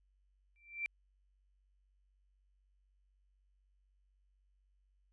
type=tone with exponential growth; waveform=sine; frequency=2349 Hz; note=D7; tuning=in tune; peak=-32 dBFS; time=0.56-0.86 s; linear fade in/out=0 ms; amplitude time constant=65 ms; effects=added 48 Hz sine -70 dBFS peak until 5.12 s + resampled to 22050 Hz